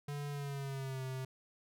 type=tone with pitch glide; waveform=square; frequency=144.4 to 130.89 Hz; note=D3 to C3; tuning=-29 to +1 cents; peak=-39 dBFS; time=0.08-1.25 s; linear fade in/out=5 ms; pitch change=-170 cents; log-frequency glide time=0.3-1.03 s; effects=none